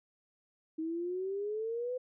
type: exponential sweep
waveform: sine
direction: up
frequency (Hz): 314.6 to 510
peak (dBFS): -33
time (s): 0.78-1.98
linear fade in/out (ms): 10
effects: none